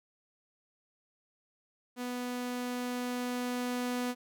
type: tone with level ramp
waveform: sawtooth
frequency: 246.9 Hz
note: B3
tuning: in tune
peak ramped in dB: -31 to -27 dBFS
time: 1.96-4.15 s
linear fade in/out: 50 ms
effects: none